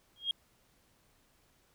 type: tone with exponential growth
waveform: sine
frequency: 3253 Hz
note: G#7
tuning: 37 cents flat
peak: -24 dBFS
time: 0.16-0.31 s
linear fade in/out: 2 ms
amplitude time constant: 31 ms
effects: tanh soft clip ceiling -24 dBFS + pink hiss -69 dBFS RMS until 1.74 s